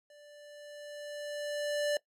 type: tone with level ramp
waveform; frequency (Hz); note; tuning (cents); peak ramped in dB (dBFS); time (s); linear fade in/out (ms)
square; 587.3; D5; 0; -55 to -28; 0.1-1.97; 2
effects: noise-tail reverb RT60 0.1 s tail -20 dB re dry + low-pass 11000 Hz 12 dB/octave